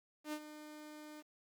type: tone with ADSR envelope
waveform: sawtooth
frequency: 302.7 Hz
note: D#4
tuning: 48 cents flat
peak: -34 dBFS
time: 0.24-1.23 s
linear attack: 87 ms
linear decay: 63 ms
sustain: -12 dB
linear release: 34 ms
effects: 11-bit